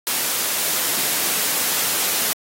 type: high-pass noise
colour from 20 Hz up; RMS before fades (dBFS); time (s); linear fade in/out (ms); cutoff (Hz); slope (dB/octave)
white; -21; 0.07-2.33; 0; 180; 12
effects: AAC 48 kbps